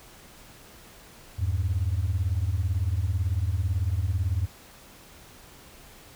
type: beating tone pair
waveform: sine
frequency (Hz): 82.5 / 100.5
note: E2 / G2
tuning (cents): +2 / +44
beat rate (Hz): 18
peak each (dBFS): -25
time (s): 1.38-4.47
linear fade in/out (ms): 20
effects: tanh soft clip ceiling -18 dBFS + pink hiss -50 dBFS RMS until 6.15 s